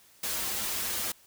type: noise with comb filter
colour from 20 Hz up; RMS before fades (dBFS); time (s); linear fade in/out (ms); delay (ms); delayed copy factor
white; -32; 0.23-1.12; 5; 7; -0.9
effects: white hiss -59 dBFS RMS until 1.26 s